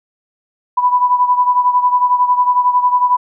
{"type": "beating tone pair", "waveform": "sine", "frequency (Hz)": [987.8, 998.8], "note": ["B5", "B5"], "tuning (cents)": [0, 19], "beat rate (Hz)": 11, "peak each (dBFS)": [-11, -16], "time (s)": [0.77, 3.17], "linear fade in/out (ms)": 10, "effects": []}